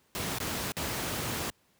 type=noise with dropouts; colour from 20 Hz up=pink; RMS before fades=-33 dBFS; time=0.15-1.5 s; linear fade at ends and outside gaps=0 ms; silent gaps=0.385-0.402 / 0.72-0.768 s; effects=pink hiss -68 dBFS RMS until 1.79 s + high-pass 80 Hz 12 dB/octave